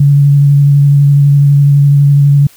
sine tone with vibrato, 142.2 Hz, C#3, 45 cents sharp, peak -3 dBFS, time 0-2.47 s, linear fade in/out 5 ms, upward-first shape square, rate 12 Hz, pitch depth 12 cents each way, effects white hiss -42 dBFS RMS until 2.56 s

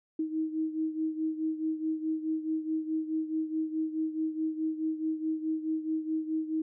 sine beating tone pair, 314.9 / 319.6 Hz, D#4 / D#4, +21 / +47 cents, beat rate 4.7 Hz, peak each -30 / -35 dBFS, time 0.19-6.62 s, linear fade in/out 5 ms, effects none

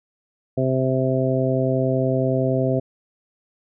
harmonic tone, 130.81 Hz, C3, in tune, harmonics 1 / 2 / 3 / 4 / 5, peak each -22 / -24 / -25 / -25 / -25 dBFS, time 0.57-2.8 s, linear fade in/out 10 ms, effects none

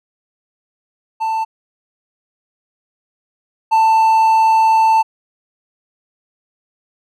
triangle tone pair in turn, 888 / 888 Hz, A5 / A5, +16 / +16 cents, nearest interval unison, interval 0 cents, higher neither, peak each -14 / -7 dBFS, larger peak second, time 1.2-1.45 / 3.71-5.03 s, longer second, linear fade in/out 20 ms, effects none

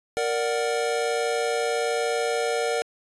square chord, Bb augmented, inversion none, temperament equal, 466.2 / 587.3 / 740 Hz, Bb4 / D5 / F#5, 0 / 0 / 0 cents, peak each -26 / -30 / -30 dBFS, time 0.17-2.82 s, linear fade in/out 0 ms, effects resampled to 24000 Hz

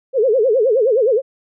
sine tone with vibrato, 476.2 Hz, A#4, 37 cents sharp, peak -11 dBFS, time 0.13-1.22 s, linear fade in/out 50 ms, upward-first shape sine, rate 9.6 Hz, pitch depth 240 cents each way, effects none

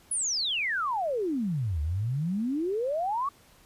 sine exponential two-way sweep, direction down then up, 10548 to 71.7 to 1163 Hz, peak -26 dBFS, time 0.11-3.29 s, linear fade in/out 5 ms, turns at 1.81 s, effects pink hiss -58 dBFS RMS until 3.65 s + resampled to 32000 Hz

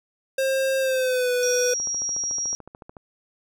square tone with pitch glide, 533 to 494.4 Hz, C5 to B4, +32 to +2 cents, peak -21 dBFS, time 0.38-1.74 s, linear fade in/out 5 ms, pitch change -130 cents, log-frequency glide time 0.79-1.31 s
sine tone, 5660 Hz, F8, 22 cents sharp, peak -24 dBFS, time 1.43-2.55 s, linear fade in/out 0 ms
click train, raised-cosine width 1 ms, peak -27 dBFS, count 17, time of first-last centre 1.8-2.968 s, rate 13.7 Hz
effects none

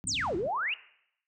pink low-pass noise, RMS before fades -40 dBFS, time 0.04-0.48 s, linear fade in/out 0 ms, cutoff 300 Hz, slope 96 dB/octave
sine exponential two-way sweep, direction down then up, 8910 to 319.2 to 2942 Hz, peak -28 dBFS, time 0.07-0.74 s, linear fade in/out 2 ms, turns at 0.36 s
effects noise-tail reverb RT60 0.7 s tail -18 dB re dry + high-pass 80 Hz 12 dB/octave

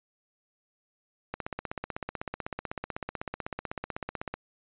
click train, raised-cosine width 0.5 ms, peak -18 dBFS, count 49, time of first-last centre 1.34-4.34 s, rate 16 Hz, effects resampled to 8000 Hz

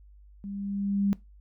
sine tone with level ramp, 199.5 Hz, G3, 31 cents sharp, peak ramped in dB -35 to -21 dBFS, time 0.44-1.13 s, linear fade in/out 0 ms, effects noise-tail reverb RT60 0.2 s tail -20 dB re dry + added 50 Hz sine -50 dBFS peak until 1.4 s

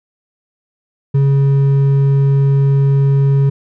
triangle tone with hard clipping, 138.3 Hz, C#3, 4 cents flat, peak -10 dBFS, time 1.14-3.5 s, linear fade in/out 10 ms, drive 8 dB, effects none

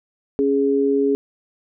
sine tone pair together, 277.2 / 415.3 Hz, C#4 / G#4, 0 / 0 cents, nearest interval perfect fifth, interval 700 cents, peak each -19 / -17 dBFS, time 0.39-1.15 s, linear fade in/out 0 ms, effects none

